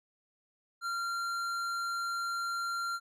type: tone with tanh clipping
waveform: sine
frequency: 1380 Hz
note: F6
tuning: 21 cents flat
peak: -34 dBFS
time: 0.81-3 s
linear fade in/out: 50 ms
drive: 14 dB
effects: none